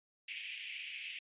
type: band-pass noise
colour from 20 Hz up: white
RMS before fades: -45 dBFS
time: 0.28-1.19 s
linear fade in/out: 5 ms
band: 2200 to 3000 Hz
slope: 48 dB/octave
effects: resampled to 8000 Hz